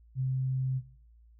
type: tone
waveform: sine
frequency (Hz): 130.81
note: C3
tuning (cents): 0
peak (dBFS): -27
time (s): 0.15-0.82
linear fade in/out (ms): 50
effects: noise-tail reverb RT60 0.5 s tail -17 dB re dry + added 57 Hz sine -55 dBFS peak until 1.39 s